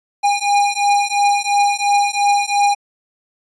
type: beating tone pair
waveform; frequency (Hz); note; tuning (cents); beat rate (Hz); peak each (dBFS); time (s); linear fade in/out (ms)
square; 811 / 813.9; G#5 / G#5; -41 / -35; 2.9; -17; 0.23-2.75; 20
effects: resampled to 22050 Hz